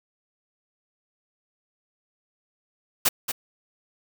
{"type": "noise with echo", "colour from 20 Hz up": "white", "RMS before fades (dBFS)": -19, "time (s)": [3.05, 3.09], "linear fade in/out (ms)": 10, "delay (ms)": 230, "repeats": 1, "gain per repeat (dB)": -8, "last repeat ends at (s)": 3.32, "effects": []}